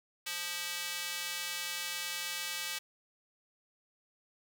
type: tone with high-pass filter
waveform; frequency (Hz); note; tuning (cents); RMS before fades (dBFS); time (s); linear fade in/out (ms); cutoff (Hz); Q
square; 175.5; F3; +9; -38; 0.26-2.79; 10; 2500; 0.92
effects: none